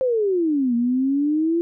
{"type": "exponential two-way sweep", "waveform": "sine", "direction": "down then up", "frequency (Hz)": [532, 233.1, 343.9], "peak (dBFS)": -17, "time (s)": [0.01, 1.61], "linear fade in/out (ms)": 0, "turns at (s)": 0.75, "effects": []}